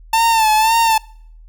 45% pulse tone with vibrato, 889 Hz, A5, 18 cents sharp, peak -11 dBFS, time 0.13-0.98 s, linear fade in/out 5 ms, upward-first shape sine, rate 1.9 Hz, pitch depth 62 cents each way, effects noise-tail reverb RT60 0.6 s tail -25 dB re dry + added 40 Hz sine -38 dBFS peak until 1.48 s

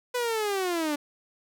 sawtooth linear sweep, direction down, 499.7 to 286.2 Hz, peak -22 dBFS, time 0.14-0.96 s, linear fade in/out 10 ms, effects none

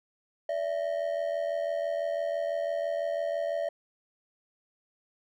triangle ring-modulated tone, 622.3 Hz, D#5, in tune, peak -23 dBFS, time 0.49-3.69 s, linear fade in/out 2 ms, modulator 43 Hz, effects none

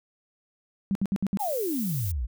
sine tone bursts, 196 Hz, G3, in tune, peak -22 dBFS, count 5, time 0.91-1.372 s, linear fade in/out 0 ms, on 42 ms, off 63 ms
violet noise, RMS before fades -36 dBFS, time 1.39-2.12 s, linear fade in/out 10 ms
sine exponential sweep, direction down, 891 to 51.7 Hz, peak -26 dBFS, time 1.39-2.27 s, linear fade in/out 20 ms
effects none

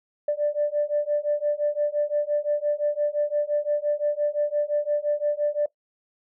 sine beating tone pair, 587 / 592.8 Hz, D5 / D5, -1 / +16 cents, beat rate 5.8 Hz, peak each -24 dBFS, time 0.28-5.66 s, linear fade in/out 5 ms, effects noise-tail reverb RT60 0.1 s tail -19 dB re dry + tanh soft clip ceiling -14 dBFS

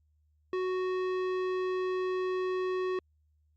sine tone with tanh clipping, 370 Hz, F#4, in tune, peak -31 dBFS, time 0.53-2.99 s, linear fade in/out 2 ms, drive 16 dB, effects added 76 Hz sine -66 dBFS peak until 3.56 s + Opus 48 kbps

